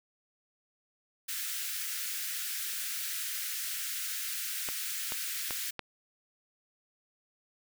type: high-pass noise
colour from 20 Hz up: white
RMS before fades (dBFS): -36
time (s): 1.28-5.71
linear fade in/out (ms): 10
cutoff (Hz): 1400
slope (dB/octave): 48
type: clicks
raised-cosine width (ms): 0.3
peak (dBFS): -19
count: 4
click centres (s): 4.688 / 5.121 / 5.508 / 5.793
effects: none